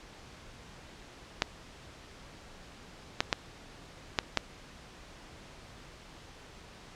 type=clicks; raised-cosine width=0.2 ms; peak=-7 dBFS; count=5; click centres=1.421 / 3.205 / 3.328 / 4.188 / 4.373 s; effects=pink hiss -51 dBFS RMS until 6.95 s + low-pass 6000 Hz 12 dB/octave